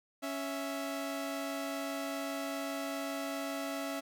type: tone pair together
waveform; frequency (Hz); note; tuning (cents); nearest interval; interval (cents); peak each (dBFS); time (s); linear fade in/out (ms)
sawtooth; 277.5 / 660; C#4 / E5; +2 / +2; octave + minor third; 1500; -34 / -35; 0.22-4.01; 20
effects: none